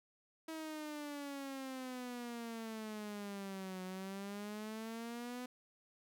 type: exponential two-way sweep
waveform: sawtooth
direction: down then up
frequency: 322.7 to 184 to 251.1 Hz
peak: -39 dBFS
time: 0.48-5.46 s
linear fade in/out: 5 ms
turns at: 3.83 s
effects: none